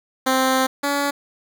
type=tone pair in turn; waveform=10% pulse; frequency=261.6 / 284 Hz; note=C4 / C#4; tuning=0 / +42 cents; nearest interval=minor second; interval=142 cents; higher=second; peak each=-8 / -11 dBFS; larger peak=first; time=0.26-0.67 / 0.83-1.11 s; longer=first; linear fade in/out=10 ms; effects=none